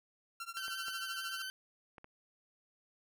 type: tone with tremolo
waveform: sawtooth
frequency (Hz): 1367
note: F6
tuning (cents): -37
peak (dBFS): -35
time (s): 0.4-1.42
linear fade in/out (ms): 2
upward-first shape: triangle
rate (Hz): 13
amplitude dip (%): 100
type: tone with vibrato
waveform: 20% pulse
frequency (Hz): 1535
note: G6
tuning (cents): -37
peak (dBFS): -35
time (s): 0.57-1.5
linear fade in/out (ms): 0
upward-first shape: square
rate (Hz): 11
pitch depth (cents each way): 13
type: clicks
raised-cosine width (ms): 0.5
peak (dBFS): -36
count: 4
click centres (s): 0.681 / 0.883 / 1.982 / 2.044
effects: none